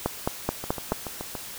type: two click trains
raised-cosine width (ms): 1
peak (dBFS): -18 / -9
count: 6 / 5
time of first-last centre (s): 0.64-1.352 / 0.06-0.92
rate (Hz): 7.02 / 4.65
effects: white hiss -39 dBFS RMS until 1.58 s